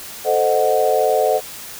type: chord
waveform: sine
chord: A diminished seventh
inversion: none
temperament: equal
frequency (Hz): 440 / 523.3 / 622.3 / 740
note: A4 / C5 / Eb5 / Gb5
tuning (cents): 0 / 0 / 0 / 0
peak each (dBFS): -19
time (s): 0.24-1.41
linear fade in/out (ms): 50
effects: white hiss -34 dBFS RMS until 1.79 s